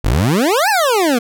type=exponential two-way sweep; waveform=25% pulse; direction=up then down; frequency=42.98 to 905 to 226.7 Hz; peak=-8 dBFS; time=0.04-1.19 s; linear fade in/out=10 ms; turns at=0.69 s; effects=none